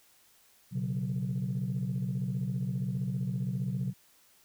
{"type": "chord", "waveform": "sine", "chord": "B suspended second", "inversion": "none", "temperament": "equal", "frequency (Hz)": [123.47, 138.59, 185], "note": ["B2", "C#3", "F#3"], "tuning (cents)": [0, 0, 0], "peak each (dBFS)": -33, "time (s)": [0.71, 3.94], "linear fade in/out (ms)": 50, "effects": ["tanh soft clip ceiling -24 dBFS", "white hiss -63 dBFS RMS until 4.44 s"]}